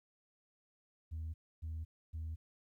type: tone bursts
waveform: sine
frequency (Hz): 80.1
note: E2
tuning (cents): -49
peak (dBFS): -37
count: 3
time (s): 1.11-2.36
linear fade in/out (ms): 20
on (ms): 230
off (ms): 280
effects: tanh soft clip ceiling -37 dBFS + 13-bit